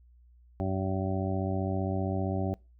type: harmonic tone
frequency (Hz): 95.3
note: G2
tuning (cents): -48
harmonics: 1 / 2 / 3 / 4 / 6 / 7 / 8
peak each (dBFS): -31 / -34 / -36 / -37 / -39 / -39 / -40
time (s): 0.6-2.54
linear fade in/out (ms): 0
effects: noise-tail reverb RT60 0.3 s tail -26 dB re dry + added 60 Hz sine -55 dBFS peak until 2.79 s